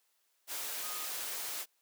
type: tone in noise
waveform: sine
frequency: 1244 Hz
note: D#6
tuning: 1 cent flat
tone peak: -47 dBFS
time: 0.81-1.09 s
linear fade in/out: 50 ms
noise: white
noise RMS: -39 dBFS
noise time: 0.47-1.66 s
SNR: -11 dB
effects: white hiss -75 dBFS RMS until 1.81 s + high-pass 400 Hz 12 dB/octave